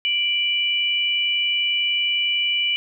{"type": "tone pair together", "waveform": "sine", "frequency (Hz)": [2349, 2960], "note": ["D7", "F#7"], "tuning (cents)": [0, 0], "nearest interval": "major third", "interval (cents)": 400, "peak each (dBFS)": [-23, -20], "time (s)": [0.05, 2.76], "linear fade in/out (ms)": 0, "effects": []}